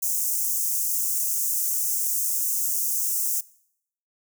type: high-pass noise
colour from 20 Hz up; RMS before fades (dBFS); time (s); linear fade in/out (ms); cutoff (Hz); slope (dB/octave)
white; -25; 0.02-3.41; 10; 6000; 48
effects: noise-tail reverb RT60 0.7 s tail -22 dB re dry